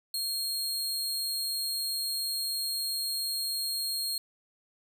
sawtooth tone, 4249 Hz, C8, 26 cents sharp, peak -27 dBFS, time 0.14-4.18 s, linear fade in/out 2 ms, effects none

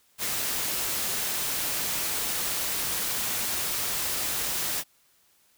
white noise, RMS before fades -29 dBFS, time 0.18-4.84 s, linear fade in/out 50 ms, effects white hiss -64 dBFS RMS until 5.57 s

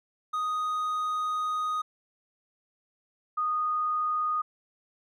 triangle / sine tone pair in turn, 1245 / 1235.7 Hz, D#6 / D#6, +1 / -12 cents, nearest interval unison, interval 13 cents, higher first, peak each -25 dBFS, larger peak neither, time 0.33-1.82 / 3.37-4.42 s, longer first, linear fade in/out 10 ms, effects none

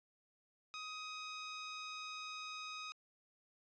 15% pulse tone, 1256 Hz, D#6, 16 cents sharp, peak -38 dBFS, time 0.74-2.92 s, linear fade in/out 0 ms, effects resampled to 16000 Hz

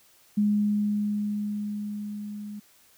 sine tone with level ramp, 207.7 Hz, G#3, in tune, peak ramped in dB -19 to -35 dBFS, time 0.37-2.6 s, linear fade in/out 10 ms, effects white hiss -59 dBFS RMS until 2.97 s

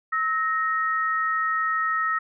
sine tone pair together, 1295.5 / 1863 Hz, E6 / A#6, -30 / -2 cents, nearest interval tritone, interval 628 cents, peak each -23 / -26 dBFS, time 0.12-2.19 s, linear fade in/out 10 ms, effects none

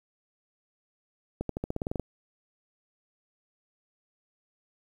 accelerating click train, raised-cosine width 2 ms, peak -17 dBFS, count 11, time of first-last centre 1.41-1.997 s, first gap 83 ms, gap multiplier 0.92, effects 9-bit

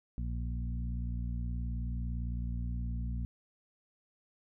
harmonic tone with a mistuned harmonic, 59.3 Hz, A#1, 30 cents sharp, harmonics 1 / 2 / 3 / 4, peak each -34 / -40 / -44 / -46 dBFS, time 0.18-3.25 s, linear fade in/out 0 ms, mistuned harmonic 1, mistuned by +26 cents, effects none

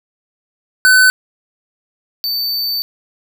square tone pair in turn, 1511 / 4561 Hz, F#6 / C#8, +36 / +49 cents, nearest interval octave + perfect fifth, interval 1913 cents, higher second, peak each -7 / -17 dBFS, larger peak first, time 0.85-1.1 / 2.24-2.82 s, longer second, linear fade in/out 0 ms, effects none

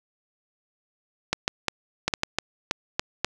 clicks, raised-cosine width 0.2 ms, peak -5 dBFS, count 10, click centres 1.33 / 1.479 / 1.683 / 2.08 / 2.138 / 2.234 / 2.386 / 2.711 / 2.995 / 3.246 s, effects none

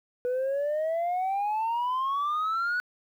sine exponential sweep, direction up, 488.6 to 1485 Hz, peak -23 dBFS, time 0.25-2.8 s, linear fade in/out 0 ms, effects tanh soft clip ceiling -24 dBFS + 10-bit

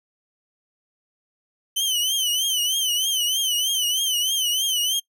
sawtooth tone with vibrato, 3048 Hz, G7, 49 cents flat, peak -17 dBFS, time 1.76-5 s, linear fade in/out 10 ms, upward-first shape triangle, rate 3.2 Hz, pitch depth 120 cents each way, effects noise-tail reverb RT60 0.1 s tail -23 dB re dry

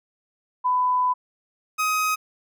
sine / 30% pulse tone pair in turn, 1000 / 1259.9 Hz, B5 / D#6, +21 / +21 cents, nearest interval major third, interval 400 cents, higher second, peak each -18 dBFS, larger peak neither, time 0.64-1.14 / 1.78-2.16 s, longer first, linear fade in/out 20 ms, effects none

